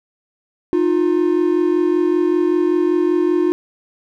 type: tone pair together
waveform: triangle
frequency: 309.4 / 354.6 Hz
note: D#4 / F4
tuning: -10 / +26 cents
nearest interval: major second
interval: 236 cents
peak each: -16 / -13 dBFS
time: 0.73-3.52 s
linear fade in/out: 0 ms
effects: none